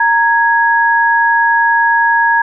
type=tone pair together; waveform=sine; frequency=927.5 / 1661.2 Hz; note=A#5 / G#6; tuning=-9 / 0 cents; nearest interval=minor seventh; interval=1009 cents; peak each=-11 dBFS; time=0-2.42 s; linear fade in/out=5 ms; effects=none